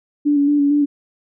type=tone with vibrato; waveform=sine; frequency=288.2 Hz; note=D4; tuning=33 cents flat; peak=-12 dBFS; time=0.25-0.86 s; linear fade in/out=20 ms; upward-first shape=square; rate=4.4 Hz; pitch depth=23 cents each way; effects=none